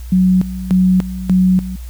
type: tone with tremolo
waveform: sine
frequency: 185 Hz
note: F#3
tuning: in tune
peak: -8 dBFS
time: 0.12-1.76 s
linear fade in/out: 5 ms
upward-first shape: square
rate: 1.7 Hz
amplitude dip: 80%
effects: added 60 Hz sine -26 dBFS peak until 1.89 s + white hiss -44 dBFS RMS until 1.89 s